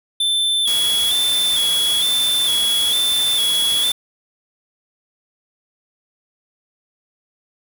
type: tone with vibrato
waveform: square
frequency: 3448 Hz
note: A7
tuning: 36 cents flat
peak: -16 dBFS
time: 0.2-3.92 s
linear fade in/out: 5 ms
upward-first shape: square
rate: 1.1 Hz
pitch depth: 45 cents each way
type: noise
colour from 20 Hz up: white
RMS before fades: -27 dBFS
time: 0.67-3.92 s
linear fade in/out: 5 ms
effects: none